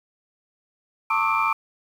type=tone cluster; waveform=sine; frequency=898 / 1086 / 1178 / 1298 / 2369 Hz; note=A5 / C#6 / D6 / E6 / D7; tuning=+35 / -36 / +5 / -27 / +14 cents; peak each=-25 dBFS; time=1.1-1.53 s; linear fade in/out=5 ms; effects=tanh soft clip ceiling -10 dBFS + 8-bit